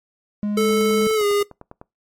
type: tone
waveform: triangle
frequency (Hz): 207.7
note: G#3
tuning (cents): 0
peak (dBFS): -18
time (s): 0.43-1.07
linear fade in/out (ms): 0
type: tone with pitch glide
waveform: square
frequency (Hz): 437.8 to 408.5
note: A4 to G#4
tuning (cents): -9 to -29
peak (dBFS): -17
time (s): 0.57-1.43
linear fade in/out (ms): 5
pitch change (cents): -120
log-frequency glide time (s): 1.15-1.25
type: click train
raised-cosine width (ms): 1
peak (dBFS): -24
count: 12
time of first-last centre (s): 0.71-1.814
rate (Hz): 9.96
effects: noise-tail reverb RT60 0.2 s tail -23 dB re dry + MP3 64 kbps